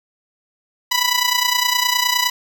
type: tone with amplitude modulation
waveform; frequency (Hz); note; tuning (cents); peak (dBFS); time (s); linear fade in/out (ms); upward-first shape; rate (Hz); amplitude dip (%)
10% pulse; 987.8; B5; 0; -4; 0.91-2.3; 10; sine; 29.7; 70
effects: none